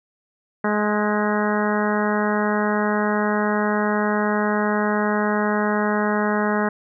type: harmonic tone with a mistuned harmonic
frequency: 210 Hz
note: G#3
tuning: 19 cents sharp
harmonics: 1 / 2 / 3 / 4 / 5 / 6 / 7 / 8 / 9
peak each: -22 / -25 / -27 / -28 / -29 / -30 / -30 / -31 / -32 dBFS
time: 0.64-6.69 s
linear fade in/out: 5 ms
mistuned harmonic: 8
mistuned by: -34 cents
effects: none